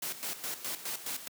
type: noise with tremolo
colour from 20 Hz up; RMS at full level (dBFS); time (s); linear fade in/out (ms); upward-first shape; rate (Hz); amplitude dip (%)
white; -36; 0.02-1.28; 5; square; 4.8; 70
effects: high-pass 150 Hz 12 dB/octave